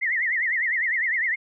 sine tone with vibrato, 1952 Hz, B6, 21 cents flat, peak -21 dBFS, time 0.01-1.36 s, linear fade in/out 20 ms, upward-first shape triangle, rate 9.9 Hz, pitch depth 190 cents each way, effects none

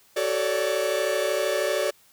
45% pulse chord, D major seventh, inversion first, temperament equal with one note detuned, 377.1 / 440 / 554.4 / 587.3 Hz, F#4 / A4 / C#5 / D5, +33 / 0 / 0 / 0 cents, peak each -30 / -30 / -29 / -26 dBFS, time 0.16-1.91 s, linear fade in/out 10 ms, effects white hiss -58 dBFS RMS until 2.12 s

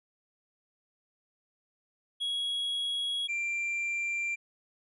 triangle tone pair in turn, 3323 / 2367 Hz, G#7 / D7, 0 / +13 cents, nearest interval tritone, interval 587 cents, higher first, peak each -28 dBFS, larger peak neither, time 2.2-3.28 / 3.28-4.36 s, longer neither, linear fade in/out 20 ms, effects resampled to 24000 Hz

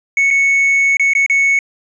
triangle tone with dropouts, 2212 Hz, C#7, 4 cents flat, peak -8 dBFS, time 0.17-1.59 s, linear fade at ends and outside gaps 2 ms, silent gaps 0.305-0.309 / 0.97-0.996 / 1.135-1.151 / 1.263-1.298 s, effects resampled to 16000 Hz

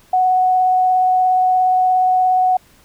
sine tone with vibrato, 740 Hz, F#5, in tune, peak -11 dBFS, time 0.13-2.57 s, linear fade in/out 5 ms, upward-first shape triangle, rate 17 Hz, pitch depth 10 cents each way, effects pink hiss -51 dBFS RMS until 2.84 s

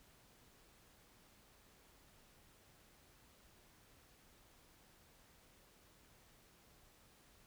silence, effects pink hiss -67 dBFS RMS until 7.46 s

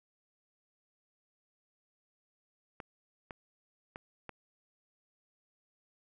clicks, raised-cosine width 0.5 ms, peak -27 dBFS, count 4, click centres 2.802 / 3.308 / 3.959 / 4.293 s, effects none

